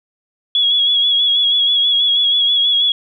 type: tone with vibrato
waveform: sine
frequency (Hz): 3352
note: G#7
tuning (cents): +15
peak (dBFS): -11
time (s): 0.55-2.92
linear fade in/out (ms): 2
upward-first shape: sine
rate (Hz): 6.2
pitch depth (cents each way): 37
effects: none